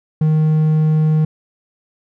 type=tone; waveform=triangle; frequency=155.56 Hz; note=D#3; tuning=in tune; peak=-9 dBFS; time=0.21-1.25 s; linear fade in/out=5 ms; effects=none